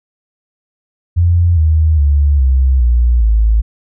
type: tone with pitch steps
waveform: sine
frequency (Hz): 86.4 / 78.77 / 71.82 / 65.48 / 59.7 / 54.43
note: F2 / D#2 / D2 / C2 / A#1 / A1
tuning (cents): -18 / +22 / -38 / +2 / +42 / -18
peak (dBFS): -7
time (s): 1.16-3.62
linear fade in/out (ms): 20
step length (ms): 410
effects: none